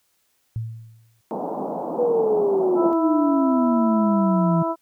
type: tone with exponential decay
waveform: sine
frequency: 112.9 Hz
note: A2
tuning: 45 cents sharp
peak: -22 dBFS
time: 0.56-1.21 s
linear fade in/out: 0 ms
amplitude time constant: 140 ms
type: band-pass noise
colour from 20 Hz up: white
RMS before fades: -28 dBFS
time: 1.31-2.93 s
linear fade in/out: 0 ms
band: 170 to 900 Hz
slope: 48 dB/octave
type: exponential sweep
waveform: sine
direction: down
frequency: 493.9 to 165 Hz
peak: -17 dBFS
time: 1.98-4.63 s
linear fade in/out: 10 ms
type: harmonic tone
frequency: 329.6 Hz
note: E4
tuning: in tune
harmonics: 1 / 2 / 3 / 4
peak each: -26 / -25 / -26 / -31 dBFS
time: 2.75-4.76 s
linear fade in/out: 50 ms
effects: white hiss -67 dBFS RMS until 4.81 s